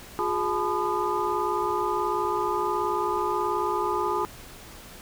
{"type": "tone cluster", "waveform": "sine", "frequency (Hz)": [358, 416.6, 859, 1005, 1221], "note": ["F4", "G#4", "A5", "B5", "D#6"], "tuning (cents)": [43, 5, -42, 30, -33], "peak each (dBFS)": -30, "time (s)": [0.19, 4.25], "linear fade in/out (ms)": 0, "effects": ["pink hiss -45 dBFS RMS until 5.01 s"]}